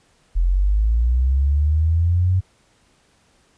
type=linear sweep; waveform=sine; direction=up; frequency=41.2 to 94.3 Hz; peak=-14 dBFS; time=0.35-2.41 s; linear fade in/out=20 ms; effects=pink hiss -59 dBFS RMS until 3.57 s + resampled to 22050 Hz